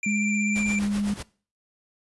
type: tone with vibrato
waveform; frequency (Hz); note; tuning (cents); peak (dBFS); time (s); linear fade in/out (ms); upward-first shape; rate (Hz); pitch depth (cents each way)
square; 2363; D7; +10; -27; 0.03-0.79; 2; sine; 16; 19
type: tone with pitch glide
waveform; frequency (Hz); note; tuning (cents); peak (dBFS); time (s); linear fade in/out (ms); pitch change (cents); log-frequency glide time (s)
sine; 207.7 to 204.4; G#3 to G#3; 0 to -27; -23; 0.06-1.14; 5; -27; 0.68-0.78
type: noise with tremolo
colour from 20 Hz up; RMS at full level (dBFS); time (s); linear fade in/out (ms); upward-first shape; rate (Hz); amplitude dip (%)
pink; -34; 0.55-1.23; 10; triangle; 7.9; 80
effects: noise-tail reverb RT60 0.4 s tail -21 dB re dry + resampled to 24000 Hz